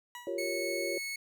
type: tone with exponential decay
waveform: 20% pulse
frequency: 970 Hz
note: B5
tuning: 31 cents flat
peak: -35 dBFS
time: 0.15-0.51 s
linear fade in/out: 1 ms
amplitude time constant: 77 ms
type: chord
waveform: sine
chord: G half-diminished seventh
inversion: third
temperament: equal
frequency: 349.2 / 392 / 466.2 / 554.4 Hz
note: F4 / G4 / Bb4 / Db5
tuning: 0 / 0 / 0 / 0 cents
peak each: -37 / -39 / -41 / -36 dBFS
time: 0.27-0.98 s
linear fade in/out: 2 ms
type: tone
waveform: sawtooth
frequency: 2200 Hz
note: C#7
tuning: 14 cents flat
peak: -32 dBFS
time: 0.38-1.16 s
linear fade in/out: 5 ms
effects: none